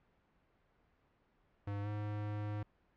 square tone with pitch glide, 101.4 to 104.61 Hz, G#2 to G#2, -41 to +13 cents, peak -38 dBFS, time 1.67-2.63 s, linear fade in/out 5 ms, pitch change +54 cents, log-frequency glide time 1.82-1.88 s, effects pink hiss -73 dBFS RMS until 2.96 s + low-pass 2000 Hz 12 dB/octave

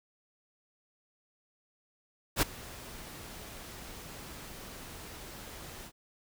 pink noise with ADSR envelope, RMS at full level -24 dBFS, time 2.36-5.92 s, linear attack 62 ms, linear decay 12 ms, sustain -22 dB, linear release 61 ms, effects none

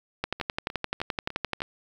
two click trains, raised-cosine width 0.3 ms, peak -11 / -21 dBFS, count 17 / 5, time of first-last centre 0.24-1.619 / 0.4-1.605 s, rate 11.6 / 3.32 Hz, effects 8-bit

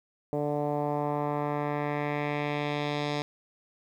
10% pulse tone with low-pass filter sweep, 146.83 Hz, D3, in tune, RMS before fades -30 dBFS, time 0.33-3.22 s, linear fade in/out 0 ms, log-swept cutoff 570 to 4600 Hz, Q 1.7, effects 10-bit

